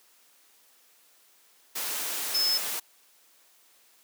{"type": "tone in noise", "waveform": "sine", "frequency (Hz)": 5210, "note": "E8", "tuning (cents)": -21, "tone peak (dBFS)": -23, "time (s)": [2.34, 2.58], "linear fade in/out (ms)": 10, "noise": "white", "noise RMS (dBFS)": -32, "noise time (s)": [1.75, 2.8], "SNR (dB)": 6, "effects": ["white hiss -61 dBFS RMS until 4.03 s", "high-pass 300 Hz 12 dB/octave"]}